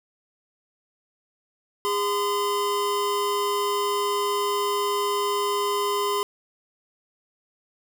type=tone pair together; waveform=square; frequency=407.8 / 1023.7 Hz; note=G#4 / C6; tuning=-32 / -38 cents; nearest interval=octave + major third; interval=1594 cents; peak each=-26 dBFS; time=1.85-6.23 s; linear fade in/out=0 ms; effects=none